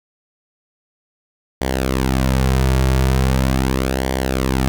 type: tone with flanger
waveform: sawtooth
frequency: 65.41 Hz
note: C2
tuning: in tune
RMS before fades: -17 dBFS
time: 1.61-4.68 s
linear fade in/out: 0 ms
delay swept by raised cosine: 0.76 to 3.96 ms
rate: 0.4 Hz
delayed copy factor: -0.65
effects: none